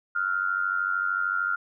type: tone with amplitude modulation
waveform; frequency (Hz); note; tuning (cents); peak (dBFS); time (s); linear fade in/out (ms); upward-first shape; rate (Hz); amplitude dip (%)
sine; 1399; F6; +3; -20; 0.15-1.56; 10; sine; 93.3; 80
effects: none